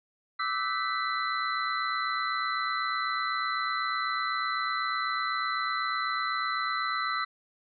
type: tone cluster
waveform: sine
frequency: 1173 / 1301 / 1523 / 1978 / 4039 Hz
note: D6 / E6 / F#6 / B6 / B7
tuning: -2 / -23 / +50 / +2 / +38 cents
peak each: -34 / -31 / -38 / -34 / -37 dBFS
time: 0.39-7.25 s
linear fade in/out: 10 ms
effects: none